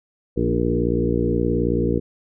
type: harmonic tone with a mistuned harmonic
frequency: 58.8 Hz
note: A#1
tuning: 16 cents sharp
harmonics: 1 / 2 / 3 / 4 / 5 / 6 / 7 / 8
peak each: -26 / -26 / -26 / -26 / -26 / -26 / -26 / -26 dBFS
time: 0.36-2 s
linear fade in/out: 20 ms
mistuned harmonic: 5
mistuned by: +22 cents
effects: none